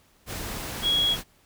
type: tone in noise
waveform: sine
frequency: 3322 Hz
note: G#7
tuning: in tune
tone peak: -20 dBFS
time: 0.82-1.17 s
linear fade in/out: 50 ms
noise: pink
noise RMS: -34 dBFS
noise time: 0.26-1.24 s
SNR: +11 dB
effects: pink hiss -61 dBFS RMS until 1.45 s